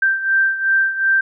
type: beating tone pair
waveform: sine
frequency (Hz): 1568 / 1570.7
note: G6 / G6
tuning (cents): 0 / +3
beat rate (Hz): 2.7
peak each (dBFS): -15 / -20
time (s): 0.02-1.21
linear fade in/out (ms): 5
effects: none